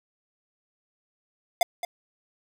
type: tone with echo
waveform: square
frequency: 702 Hz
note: F5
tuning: 9 cents sharp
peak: -18 dBFS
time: 1.61-1.63 s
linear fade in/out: 2 ms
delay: 220 ms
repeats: 1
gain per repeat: -11 dB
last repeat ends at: 1.85 s
effects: none